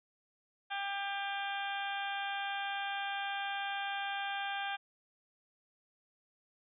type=harmonic tone with a mistuned harmonic; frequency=397.9 Hz; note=G4; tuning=26 cents sharp; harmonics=2 / 3 / 4 / 5 / 6 / 7 / 8 / 9; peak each=-38 / -48 / -40 / -53 / -45 / -49 / -45 / -49 dBFS; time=0.7-4.77 s; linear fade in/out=20 ms; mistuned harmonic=9; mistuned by=-28 cents; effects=none